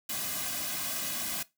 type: noise with comb filter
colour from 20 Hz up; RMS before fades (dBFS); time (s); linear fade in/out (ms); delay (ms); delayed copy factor
white; -34; 0.09-1.43; 5; 2.2; -0.9
effects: noise-tail reverb RT60 0.2 s tail -19 dB re dry